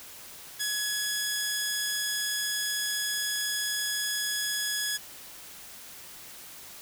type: tone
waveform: 10% pulse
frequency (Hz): 1682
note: G#6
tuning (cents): +22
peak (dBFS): -19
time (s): 0.59-4.98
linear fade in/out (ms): 20
effects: white hiss -46 dBFS RMS until 6.81 s